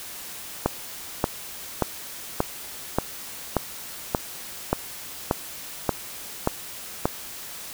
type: click train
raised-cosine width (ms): 1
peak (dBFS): -5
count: 12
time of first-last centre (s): 0.66-7.055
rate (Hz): 1.72
effects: white hiss -38 dBFS RMS until 7.73 s